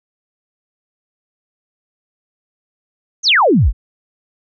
sine exponential sweep, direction down, 6800 to 37.05 Hz, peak -8 dBFS, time 3.23-3.73 s, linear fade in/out 50 ms, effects none

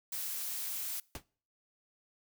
blue noise, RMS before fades -38 dBFS, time 0.12-1 s, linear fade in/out 5 ms
pink noise with exponential decay, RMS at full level -36 dBFS, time 1.15-1.24 s, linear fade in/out 2 ms, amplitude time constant 18 ms
effects noise-tail reverb RT60 0.5 s tail -25 dB re dry

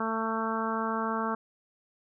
harmonic tone, 223.3 Hz, A3, 26 cents sharp, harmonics 1 / 2 / 3 / 4 / 5 / 6 / 7, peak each -33 / -36 / -38 / -35 / -34 / -35 / -41 dBFS, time 0-1.35 s, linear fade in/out 5 ms, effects none

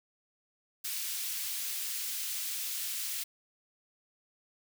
white high-pass noise, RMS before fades -36 dBFS, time 0.84-3.24 s, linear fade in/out 10 ms, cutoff 2400 Hz, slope 12 dB/octave, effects none

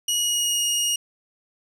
20% pulse tone with pitch glide, 2904 to 2866 Hz, F#7 to F7, -33 to +44 cents, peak -15 dBFS, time 0.08-0.96 s, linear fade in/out 5 ms, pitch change -23 cents, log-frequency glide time 0.21-0.64 s, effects none

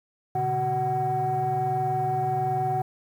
sine tone cluster, 121.2 / 142.4 / 376.1 / 749 Hz, B2 / C#3 / F#4 / F#5, -32 / +47 / +28 / +21 cents, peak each -32 / -30 / -31 / -23 dBFS, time 0.35-2.82 s, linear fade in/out 5 ms, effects tanh soft clip ceiling -18 dBFS + 9-bit

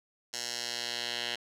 10% pulse tone with band-pass filter sweep, 120 Hz, B2, 49 cents flat, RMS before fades -36 dBFS, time 0.33-1.36 s, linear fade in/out 10 ms, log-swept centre 5700 to 3300 Hz, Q 1.8, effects none

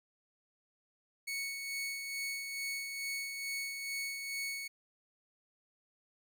sawtooth tone with tremolo, 2217 Hz, C#7, in tune, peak -32 dBFS, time 1.27-4.68 s, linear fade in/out 10 ms, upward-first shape sine, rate 2.3 Hz, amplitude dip 40%, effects none

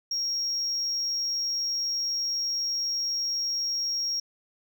sine tone, 5588 Hz, F8, in tune, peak -24 dBFS, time 0.11-4.2 s, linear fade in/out 5 ms, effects tanh soft clip ceiling -24 dBFS

